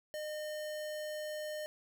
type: tone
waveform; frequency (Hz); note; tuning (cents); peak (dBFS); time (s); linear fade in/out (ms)
square; 609; D#5; -37; -39; 0.14-1.66; 0
effects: none